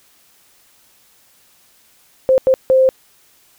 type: tone bursts at uneven times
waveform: sine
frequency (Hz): 523.3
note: C5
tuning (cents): 0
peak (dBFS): -8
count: 3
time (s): 2.29-2.38 / 2.47-2.54 / 2.7-2.89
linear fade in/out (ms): 0
effects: white hiss -53 dBFS RMS until 3.58 s